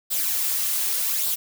blue noise with flanger, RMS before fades -24 dBFS, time 0.1-1.36 s, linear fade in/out 20 ms, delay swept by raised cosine 0.23 to 3.43 ms, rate 0.85 Hz, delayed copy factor +0.5, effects none

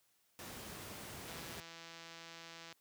pink noise, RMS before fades -48 dBFS, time 0.39-1.6 s, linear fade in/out 0 ms
click train, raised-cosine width 0.2 ms, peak -34 dBFS, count 241, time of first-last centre 1.28-2.726 s, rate 166 Hz
effects white hiss -75 dBFS RMS until 2.8 s + high-pass 80 Hz 12 dB/octave

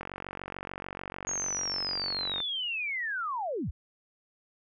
click train, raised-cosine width 0.5 ms, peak -22 dBFS, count 113, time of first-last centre 0.01-2.403 s, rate 46.8 Hz
sine linear sweep, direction down, 6660 to 34.54 Hz, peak -30 dBFS, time 1.27-3.71 s, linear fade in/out 10 ms
effects none

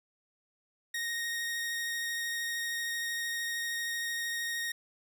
sawtooth tone with vibrato, 1864.7 Hz, A#6, in tune, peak -29 dBFS, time 0.94-4.72 s, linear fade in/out 5 ms, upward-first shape sine, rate 13 Hz, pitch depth 10 cents each way, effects none

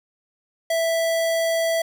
square tone, 659.3 Hz, E5, in tune, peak -20 dBFS, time 0.7-1.82 s, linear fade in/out 5 ms, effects none

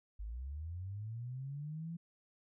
sine linear sweep, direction up, 49 to 170.7 Hz, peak -40 dBFS, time 0.19-1.97 s, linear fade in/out 10 ms, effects none

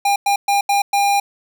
square tone bursts at uneven times, 804 Hz, G5, 44 cents sharp, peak -14 dBFS, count 5, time 0.05-0.16 / 0.26-0.36 / 0.48-0.61 / 0.69-0.82 / 0.93-1.2 s, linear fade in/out 5 ms, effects none

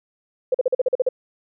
sine tone bursts, 510 Hz, C5, 44 cents flat, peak -14 dBFS, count 9, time 0.52-1.089 s, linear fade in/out 5 ms, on 25 ms, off 43 ms, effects none

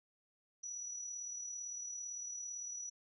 sine tone with amplitude modulation, 5880 Hz, F#8, 12 cents flat, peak -40 dBFS, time 0.63-2.9 s, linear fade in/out 10 ms, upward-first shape sine, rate 37.8 Hz, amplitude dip 40%, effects none

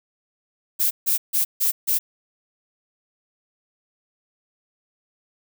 violet noise bursts, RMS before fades -20 dBFS, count 5, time 0.79-1.99 s, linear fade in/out 20 ms, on 120 ms, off 150 ms, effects none

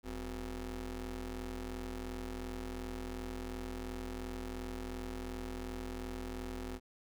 25% pulse ring-modulated tone, 111.6 Hz, A2, 25 cents sharp, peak -33 dBFS, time 0.03-6.8 s, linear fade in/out 50 ms, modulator 146 Hz, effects none

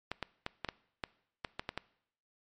clicks, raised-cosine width 0.3 ms, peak -19 dBFS, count 10, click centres 0.116 / 0.227 / 0.464 / 0.647 / 0.688 / 1.038 / 1.448 / 1.595 / 1.691 / 1.776 s, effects noise-tail reverb RT60 0.7 s tail -21 dB re dry + MP3 48 kbps

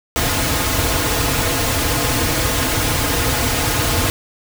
pink noise with comb filter, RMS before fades -18 dBFS, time 0.16-4.1 s, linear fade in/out 0 ms, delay 5.2 ms, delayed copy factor -0.8, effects none

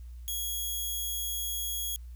5% pulse tone, 3320 Hz, G#7, 1 cent flat, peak -23 dBFS, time 0.28-1.96 s, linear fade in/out 0 ms, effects added 60 Hz sine -41 dBFS peak until 2.15 s + white hiss -68 dBFS RMS until 2.15 s

